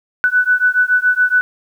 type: beating tone pair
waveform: sine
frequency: 1487 / 1494.1 Hz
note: F#6 / F#6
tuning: +8 / +16 cents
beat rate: 7.1 Hz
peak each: -14 dBFS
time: 0.24-1.41 s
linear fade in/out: 0 ms
effects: 8-bit